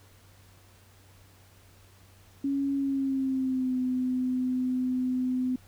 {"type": "tone with pitch glide", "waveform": "sine", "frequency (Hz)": [277.2, 254.2], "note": ["C#4", "C4"], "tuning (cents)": [0, -50], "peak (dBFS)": -25, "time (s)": [2.44, 5.56], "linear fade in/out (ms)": 5, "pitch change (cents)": -150, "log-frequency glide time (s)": [2.75, 3.77], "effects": ["added 95 Hz sine -56 dBFS peak until 5.67 s", "pink hiss -59 dBFS RMS until 5.67 s"]}